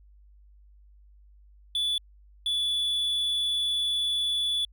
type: tone pair in turn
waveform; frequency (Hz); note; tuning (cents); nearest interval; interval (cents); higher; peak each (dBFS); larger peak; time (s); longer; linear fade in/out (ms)
triangle; 3456 / 3444; A7 / A7; -32 / -38; unison; 6; first; -23; neither; 1.75-1.98 / 2.46-4.65; second; 2
effects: added 50 Hz sine -52 dBFS peak until 4.72 s